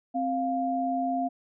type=tone pair together; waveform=sine; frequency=263 / 700 Hz; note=C4 / F5; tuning=+9 / +4 cents; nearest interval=octave + perfect fourth; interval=1695 cents; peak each=-29 / -27 dBFS; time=0.14-1.29 s; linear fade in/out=20 ms; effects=none